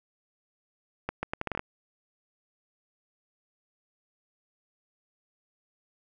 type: accelerating click train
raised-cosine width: 0.5 ms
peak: -15 dBFS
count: 9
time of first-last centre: 1.09-1.594 s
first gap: 140 ms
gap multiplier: 0.75
effects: none